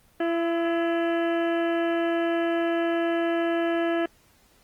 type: harmonic tone with a mistuned harmonic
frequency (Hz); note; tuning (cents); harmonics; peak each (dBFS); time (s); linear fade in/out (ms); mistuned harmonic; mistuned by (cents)
336.5; E4; +36; 1 / 2 / 3 / 4 / 5 / 6 / 7 / 8 / 9; -24 / -27 / -42 / -37 / -34 / -43 / -45 / -44 / -43; 0.2-4.06; 5; 4; -45
effects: pink hiss -60 dBFS RMS until 4.63 s + Opus 24 kbps